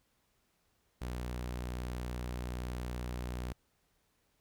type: tone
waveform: sawtooth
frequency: 61.2 Hz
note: B1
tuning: 15 cents flat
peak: -33 dBFS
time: 1.01-3.53 s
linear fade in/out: 10 ms
effects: pink hiss -75 dBFS RMS until 4.4 s